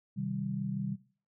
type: chord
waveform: sine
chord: C minor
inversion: none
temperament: just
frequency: 130.81 / 156.98 / 196.22 Hz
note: C3 / Eb3 / G3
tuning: 0 / +16 / +2 cents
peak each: -37 / -38 / -35 dBFS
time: 0.16-0.96 s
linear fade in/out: 20 ms
effects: noise-tail reverb RT60 0.4 s tail -18 dB re dry